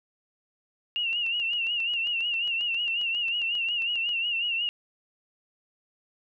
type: tone with vibrato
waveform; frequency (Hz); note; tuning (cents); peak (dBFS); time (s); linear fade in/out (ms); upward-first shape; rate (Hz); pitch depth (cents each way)
sine; 2794; F7; 0; -25; 0.96-4.69; 0; sine; 5.5; 73
type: click train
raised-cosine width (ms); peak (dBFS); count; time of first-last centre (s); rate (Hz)
0.2; -29; 23; 1.13-4.091; 7.43
effects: none